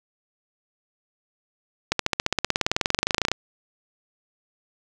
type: accelerating click train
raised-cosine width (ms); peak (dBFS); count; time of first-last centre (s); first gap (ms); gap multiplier
0.2; -3; 29; 1.92-3.316; 73; 0.97
effects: none